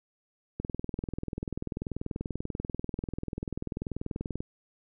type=click train; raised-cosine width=3 ms; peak=-20 dBFS; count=79; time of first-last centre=0.6-4.405 s; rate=20.5 Hz; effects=none